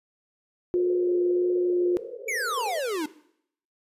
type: tone with vibrato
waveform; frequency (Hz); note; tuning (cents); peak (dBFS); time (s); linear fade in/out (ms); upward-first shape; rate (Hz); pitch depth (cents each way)
sine; 356.8; F4; +37; -20; 0.74-1.97; 0; sine; 1.6; 9
type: band-pass noise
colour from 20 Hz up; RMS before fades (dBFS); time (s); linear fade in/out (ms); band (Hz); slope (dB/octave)
white; -37; 0.74-2.8; 20; 420 to 520; 96
type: exponential sweep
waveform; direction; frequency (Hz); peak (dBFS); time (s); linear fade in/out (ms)
square; down; 2349 to 287.4; -27; 2.28-3.06; 5
effects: noise-tail reverb RT60 0.7 s tail -18 dB re dry + resampled to 32000 Hz